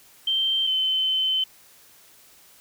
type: tone pair in turn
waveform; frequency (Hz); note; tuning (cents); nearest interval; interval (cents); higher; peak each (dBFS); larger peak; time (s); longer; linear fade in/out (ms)
sine; 3133 / 3065; G7 / G7; -2 / -40; unison; 38; first; -20; neither; 0.27-0.67 / 0.67-1.44; second; 5
effects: white hiss -53 dBFS RMS until 2.6 s